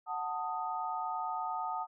sine chord, D# diminished, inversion first, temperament equal with one note detuned, 740 / 888.7 / 1244.5 Hz, F#5 / A5 / D#6, 0 / +17 / 0 cents, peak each -38 / -37 / -38 dBFS, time 0.06-1.87 s, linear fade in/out 50 ms, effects none

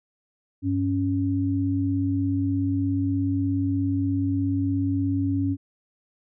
sine tone pair together, 98.1 / 277.5 Hz, G2 / C#4, +2 / +2 cents, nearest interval octave + tritone, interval 1800 cents, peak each -25 / -23 dBFS, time 0.62-5.57 s, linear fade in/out 50 ms, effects none

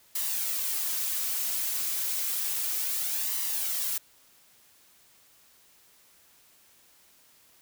blue noise with flanger, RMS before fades -30 dBFS, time 0.15-3.98 s, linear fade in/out 5 ms, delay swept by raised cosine 1 to 5.4 ms, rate 0.31 Hz, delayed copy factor +0.5, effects white hiss -60 dBFS RMS until 7.61 s

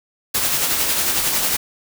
white noise with tremolo, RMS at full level -18 dBFS, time 0.34-1.57 s, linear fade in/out 10 ms, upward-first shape sine, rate 11 Hz, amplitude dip 35%, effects none

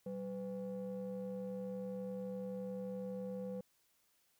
triangle ring-modulated tone, 155.56 Hz, D#3, in tune, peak -35 dBFS, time 0.06-3.61 s, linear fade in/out 5 ms, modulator 347 Hz, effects white hiss -75 dBFS RMS until 4.39 s

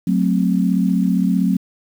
sine chord, F# diminished, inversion none, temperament equal with one note detuned, 184.46 / 220 / 261.6 Hz, F#3 / A3 / C4, -5 / 0 / 0 cents, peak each -16 / -20 / -20 dBFS, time 0.07-1.57 s, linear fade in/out 5 ms, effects 7-bit

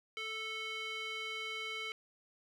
square tone with band-pass filter, 440 Hz, A4, in tune, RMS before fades -41 dBFS, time 0.17-1.92 s, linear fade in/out 0 ms, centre 2600 Hz, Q 3.1, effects none

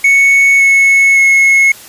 triangle tone with pitch steps, 2215 / 2197 / 2179 Hz, C#7 / C#7 / C#7, -2 / -16 / -30 cents, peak -3 dBFS, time 0.04-1.72 s, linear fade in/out 5 ms, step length 560 ms, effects white hiss -34 dBFS RMS until 1.88 s + resampled to 32000 Hz

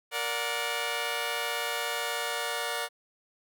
10% pulse chord, Bb augmented, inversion none, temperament just, 466.2 / 582.7 / 728.4 Hz, Bb4 / D5 / F#5, 0 / -14 / -27 cents, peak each -26 dBFS, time 0.11-2.89 s, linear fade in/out 50 ms, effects none

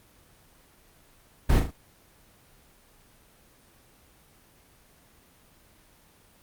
brown noise with echo, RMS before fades -19 dBFS, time 1.49-1.6 s, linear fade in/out 10 ms, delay 37 ms, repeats 3, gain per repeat -6 dB, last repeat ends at 1.711 s, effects pink hiss -58 dBFS RMS until 6.42 s + Opus 24 kbps

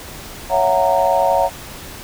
sine chord, F# dominant seventh, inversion second, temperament just, 555 / 666 / 740 / 925 Hz, C#5 / E5 / F#5 / A#5, +2 / +18 / 0 / -14 cents, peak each -18 dBFS, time 0.49-1.5 s, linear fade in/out 50 ms, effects pink hiss -34 dBFS RMS until 2.03 s

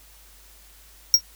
square tone with exponential decay, 5600 Hz, F8, 4 cents sharp, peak -7 dBFS, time 1.14-1.21 s, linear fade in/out 1 ms, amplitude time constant 15 ms, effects added 50 Hz sine -52 dBFS peak until 1.35 s + white hiss -52 dBFS RMS until 1.35 s

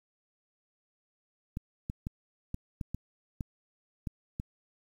clicks, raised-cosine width 5 ms, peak -22 dBFS, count 9, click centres 1.571 / 1.899 / 2.069 / 2.544 / 2.812 / 2.946 / 3.408 / 4.072 / 4.399 s, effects 9-bit

